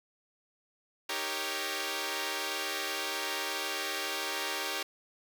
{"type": "chord", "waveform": "5% pulse", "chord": "Eb dominant seventh", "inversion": "none", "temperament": "equal", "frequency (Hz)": [311.1, 392, 466.2, 554.4], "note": ["Eb4", "G4", "Bb4", "Db5"], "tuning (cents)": [0, 0, 0, 0], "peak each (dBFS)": [-29, -25, -29, -26], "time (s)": [1.09, 4.83], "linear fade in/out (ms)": 5, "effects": []}